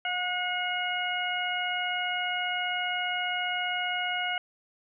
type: harmonic tone with a mistuned harmonic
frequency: 721 Hz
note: F#5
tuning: 45 cents flat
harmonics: 1 / 2 / 3 / 4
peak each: -33 / -33 / -33 / -33 dBFS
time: 0.05-4.38 s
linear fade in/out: 2 ms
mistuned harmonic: 2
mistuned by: +18 cents
effects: none